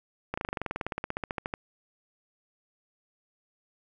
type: slowing click train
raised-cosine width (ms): 0.5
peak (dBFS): -16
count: 23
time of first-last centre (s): 0.34-1.539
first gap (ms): 35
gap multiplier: 1.04
effects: none